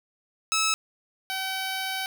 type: tone pair in turn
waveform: 10% pulse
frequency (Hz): 1300 / 764.1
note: E6 / G5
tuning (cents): -24 / -44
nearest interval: major sixth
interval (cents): 920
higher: first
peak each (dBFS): -14 / -20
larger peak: first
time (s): 0.52-0.74 / 1.3-2.06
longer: second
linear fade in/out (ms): 0
effects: 9-bit